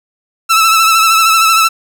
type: tone with vibrato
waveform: sawtooth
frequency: 1318.5 Hz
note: E6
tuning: in tune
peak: -3 dBFS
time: 0.49-1.69 s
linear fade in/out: 20 ms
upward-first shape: sine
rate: 13 Hz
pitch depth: 37 cents each way
effects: none